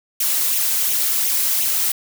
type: noise with flanger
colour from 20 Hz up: blue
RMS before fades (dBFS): -19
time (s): 0.2-1.92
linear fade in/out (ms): 5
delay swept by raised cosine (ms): 0.31 to 3.21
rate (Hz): 2.8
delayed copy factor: +0.65
effects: none